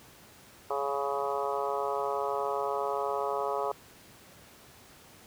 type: harmonic tone with a mistuned harmonic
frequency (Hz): 139.7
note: C#3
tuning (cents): +14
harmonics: 3 / 4 / 5 / 6 / 7 / 8 / 9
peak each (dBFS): -34 / -35 / -36 / -37 / -37 / -38 / -39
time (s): 0.7-3.72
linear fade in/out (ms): 5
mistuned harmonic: 7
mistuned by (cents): +21
effects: pink hiss -54 dBFS RMS until 5.26 s + high-pass 80 Hz 12 dB/octave